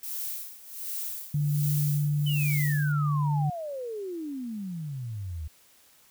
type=noise with tremolo; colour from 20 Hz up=violet; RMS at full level=-33 dBFS; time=0.03-2.92 s; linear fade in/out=2 ms; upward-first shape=sine; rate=1.3 Hz; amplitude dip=85%
type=tone; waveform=sine; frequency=146.83 Hz; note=D3; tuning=in tune; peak=-23 dBFS; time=1.34-3.5 s; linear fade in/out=5 ms
type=exponential sweep; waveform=sine; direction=down; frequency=3063 to 73.42 Hz; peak=-32 dBFS; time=2.26-5.48 s; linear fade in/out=10 ms
effects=white hiss -59 dBFS RMS until 6.1 s